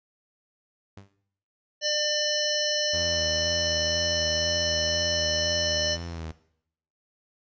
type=tone with exponential decay; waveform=sawtooth; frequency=99 Hz; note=G2; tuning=18 cents sharp; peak=-36 dBFS; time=0.97-1.17 s; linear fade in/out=5 ms; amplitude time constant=43 ms
type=harmonic tone; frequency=598 Hz; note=D5; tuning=31 cents sharp; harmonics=1 / 3 / 5 / 7 / 9 / 10; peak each=-29 / -33 / -31 / -31 / -29 / -32 dBFS; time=1.81-5.98 s; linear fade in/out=50 ms
type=tone with vibrato; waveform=sawtooth; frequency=82.41 Hz; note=E2; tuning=in tune; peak=-30 dBFS; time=2.93-6.32 s; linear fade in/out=10 ms; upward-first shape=sine; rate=2 Hz; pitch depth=61 cents each way
effects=noise-tail reverb RT60 0.7 s tail -17 dB re dry + resampled to 16000 Hz